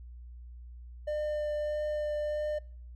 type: tone with vibrato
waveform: triangle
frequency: 600 Hz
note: D5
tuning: 37 cents sharp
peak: -28 dBFS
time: 1.07-2.59 s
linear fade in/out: 10 ms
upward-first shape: triangle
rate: 1.6 Hz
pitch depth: 10 cents each way
effects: noise-tail reverb RT60 0.6 s tail -25 dB re dry + added 60 Hz sine -44 dBFS peak until 2.95 s